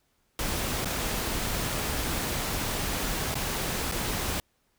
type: noise with dropouts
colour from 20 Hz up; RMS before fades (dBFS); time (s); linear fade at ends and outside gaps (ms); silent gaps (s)
pink; -30; 0.39-4.4; 1; 0.847-0.856 / 3.343-3.354 / 3.915-3.921
effects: pink hiss -71 dBFS RMS until 4.78 s